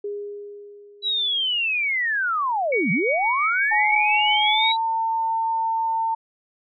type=tone with exponential decay; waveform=sine; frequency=409.3 Hz; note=G#4; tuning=25 cents flat; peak=-25 dBFS; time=0.04-1.88 s; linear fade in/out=5 ms; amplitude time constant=400 ms
type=linear two-way sweep; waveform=sine; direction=down then up; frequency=3951 to 154.1 to 3951 Hz; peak=-20 dBFS; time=1.02-4.77 s; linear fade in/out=50 ms; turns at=2.91 s
type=tone with tremolo; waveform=sine; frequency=2249 Hz; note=C#7; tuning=24 cents sharp; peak=-20 dBFS; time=2.72-4.72 s; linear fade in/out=5 ms; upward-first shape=triangle; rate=5.8 Hz; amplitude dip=50%
type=tone with pitch glide; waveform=sine; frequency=846 to 901.5 Hz; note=G#5 to A5; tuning=+32 to +42 cents; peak=-20 dBFS; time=3.71-6.15 s; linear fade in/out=10 ms; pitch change=+110 cents; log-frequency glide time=4.48-4.7 s
effects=none